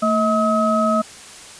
sine tone cluster, 223.5 / 637 / 1277 Hz, A3 / D#5 / D#6, +27 / +41 / +45 cents, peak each -19 dBFS, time 0.02-1.02 s, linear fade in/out 10 ms, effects white hiss -39 dBFS RMS until 1.59 s + resampled to 22050 Hz

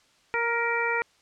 harmonic tone with a mistuned harmonic, 466.9 Hz, A#4, 3 cents sharp, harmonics 1 / 2 / 3 / 4 / 5, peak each -30 / -30 / -30 / -30 / -30 dBFS, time 0.34-1.02 s, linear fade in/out 0 ms, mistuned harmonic 4, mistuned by +20 cents, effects white hiss -62 dBFS RMS until 1.21 s + low-pass 6000 Hz 12 dB/octave

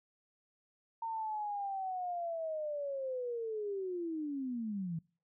sine linear sweep, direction down, 917 to 157.3 Hz, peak -35 dBFS, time 1.02-4.99 s, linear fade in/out 5 ms, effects noise-tail reverb RT60 0.4 s tail -25 dB re dry

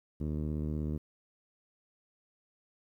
10% pulse tone with low-pass filter, 76.3 Hz, D#2, 33 cents flat, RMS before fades -34 dBFS, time 0.2-0.98 s, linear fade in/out 10 ms, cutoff 270 Hz, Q 0.67, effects 11-bit

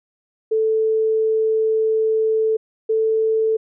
sine tone pair in turn, 440 / 441.7 Hz, A4 / A4, 0 / +7 cents, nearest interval unison, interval 7 cents, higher second, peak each -15 dBFS, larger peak neither, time 0.51-2.57 / 2.89-3.57 s, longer first, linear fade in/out 10 ms, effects none

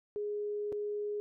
sine tone with dropouts, 415.3 Hz, G#4, in tune, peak -33 dBFS, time 0.16-1.2 s, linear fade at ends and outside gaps 0 ms, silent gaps 0.721-0.726 s, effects none

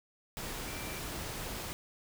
sine tone in noise, 2349 Hz, D7, in tune, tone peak -48 dBFS, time 0.68-0.99 s, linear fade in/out 0 ms, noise pink, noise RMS -40 dBFS, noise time 0.37-1.73 s, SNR -11 dB, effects none

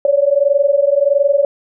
sine tone pair together, 554.5 / 576 Hz, C#5 / D5, 0 / -34 cents, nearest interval minor second, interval 66 cents, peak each -13 dBFS, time 0.05-1.45 s, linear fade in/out 2 ms, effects none

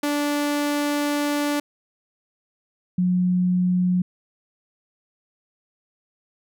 sawtooth / sine tone pair in turn, 291.4 / 180.78 Hz, D4 / F#3, -13 / -40 cents, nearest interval minor sixth, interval 827 cents, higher first, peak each -17 dBFS, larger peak neither, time 0.03-1.6 / 2.98-4.02 s, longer first, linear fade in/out 5 ms, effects none

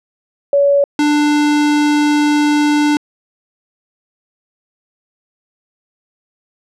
sine / square tone pair in turn, 565 / 296 Hz, C#5 / D4, +33 / +14 cents, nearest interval major seventh, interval 1119 cents, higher first, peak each -8 / -11 dBFS, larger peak first, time 0.53-0.84 / 0.99-2.97 s, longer second, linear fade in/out 2 ms, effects low-pass 7000 Hz 12 dB/octave

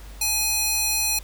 square tone with high-pass filter, 836 Hz, G#5, 11 cents sharp, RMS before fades -23 dBFS, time 0.21-1.19 s, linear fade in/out 5 ms, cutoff 4100 Hz, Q 0.56, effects added 50 Hz sine -38 dBFS peak until 1.23 s + pink hiss -48 dBFS RMS until 1.23 s

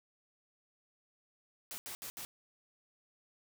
white noise bursts at uneven times, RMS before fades -44 dBFS, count 4, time 1.71-1.78 / 1.86-1.95 / 2.02-2.1 / 2.17-2.25 s, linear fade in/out 0 ms, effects none

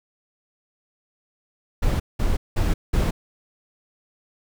brown noise bursts, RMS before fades -20 dBFS, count 4, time 1.82-3.11 s, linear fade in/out 10 ms, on 180 ms, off 190 ms, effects none

